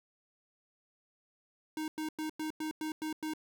square tone bursts, 311.1 Hz, D#4, in tune, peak -35 dBFS, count 8, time 1.77-3.336 s, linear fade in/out 2 ms, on 110 ms, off 98 ms, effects none

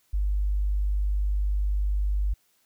sine tone, 50 Hz, G1, 35 cents sharp, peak -22 dBFS, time 0.13-2.34 s, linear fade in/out 10 ms, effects white hiss -67 dBFS RMS until 2.65 s

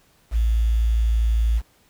sine tone with quantisation, 56.2 Hz, A1, 37 cents sharp, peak -16 dBFS, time 0.31-1.62 s, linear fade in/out 50 ms, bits 7, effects pink hiss -59 dBFS RMS until 1.89 s

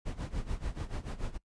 brown noise with tremolo, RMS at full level -33 dBFS, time 0.05-1.38 s, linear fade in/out 20 ms, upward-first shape sine, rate 6.9 Hz, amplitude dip 85%, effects noise-tail reverb RT60 0.1 s tail -22 dB re dry + resampled to 22050 Hz

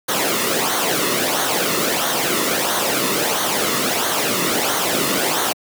pink noise with flanger, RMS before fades -19 dBFS, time 0.08-5.53 s, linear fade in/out 10 ms, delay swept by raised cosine 0.39 to 1.3 ms, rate 1.5 Hz, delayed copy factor -0.6, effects high-pass 200 Hz 12 dB/octave

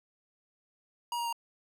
square tone with pitch steps, 953 / 943.1 / 933.4 Hz, A#5 / A#5 / A#5, +38 / +20 / +2 cents, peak -32 dBFS, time 1.12-1.327 s, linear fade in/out 2 ms, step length 69 ms, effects none

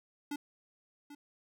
square tone with echo, 290 Hz, D4, 22 cents flat, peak -36 dBFS, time 0.31-0.36 s, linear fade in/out 5 ms, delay 790 ms, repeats 1, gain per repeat -12 dB, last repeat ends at 1.15 s, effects none

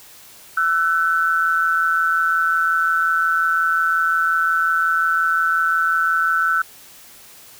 sine tone pair together, 1334.4 / 1500 Hz, E6 / F#6, +21 / +23 cents, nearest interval major second, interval 202 cents, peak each -18 dBFS, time 0.57-6.62 s, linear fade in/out 5 ms, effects white hiss -44 dBFS RMS until 7.59 s

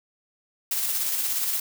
blue noise with tremolo, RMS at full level -25 dBFS, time 0.71-1.6 s, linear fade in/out 5 ms, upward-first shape square, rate 17 Hz, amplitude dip 30%, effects none

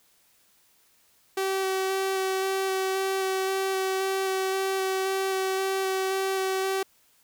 sawtooth tone with vibrato, 382.7 Hz, G4, 42 cents flat, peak -21 dBFS, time 1.37-6.83 s, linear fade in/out 5 ms, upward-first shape square, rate 1.9 Hz, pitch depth 9 cents each way, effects white hiss -63 dBFS RMS until 7.23 s

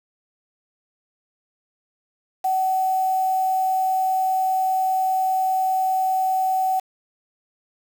sine tone with quantisation, 755 Hz, F#5, 35 cents sharp, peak -18 dBFS, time 2.44-6.8 s, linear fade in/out 10 ms, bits 6, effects none

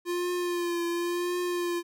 square tone with vibrato, 349 Hz, F4, 1 cent flat, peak -28 dBFS, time 0.05-1.83 s, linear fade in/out 50 ms, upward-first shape triangle, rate 0.93 Hz, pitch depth 38 cents each way, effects none

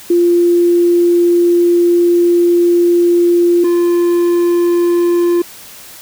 sine / triangle tone pair in turn, 347.1 / 347.1 Hz, F4 / F4, -11 / -11 cents, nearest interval unison, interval 0 cents, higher neither, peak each -7 dBFS, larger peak neither, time 0.1-3.64 / 3.64-5.42 s, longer first, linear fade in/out 5 ms, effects white hiss -35 dBFS RMS until 6.01 s

